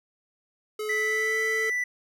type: tone with pitch glide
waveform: square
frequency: 427.5 to 441 Hz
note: A4 to A4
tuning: -50 to +4 cents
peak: -30 dBFS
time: 0.79-1.7 s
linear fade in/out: 5 ms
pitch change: +54 cents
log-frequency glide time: 0.91-1.39 s
type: tone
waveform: triangle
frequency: 1977 Hz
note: B6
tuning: 1 cent sharp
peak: -23 dBFS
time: 0.89-1.84 s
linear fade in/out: 5 ms
effects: none